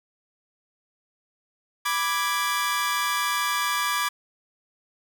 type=chord; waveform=sawtooth; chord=G# diminished; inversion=first; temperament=equal; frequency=987.8 / 1174.7 / 1661.2 Hz; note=B5 / D6 / G#6; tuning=0 / 0 / 0 cents; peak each=-26 / -22 / -25 dBFS; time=1.85-4.09 s; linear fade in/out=10 ms; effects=none